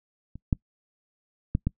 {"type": "clicks", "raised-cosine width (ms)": 5, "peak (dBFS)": [-28, -9, -11, -12], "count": 4, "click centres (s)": [0.356, 0.528, 1.551, 1.67], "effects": ["noise-tail reverb RT60 0.1 s tail -25 dB re dry"]}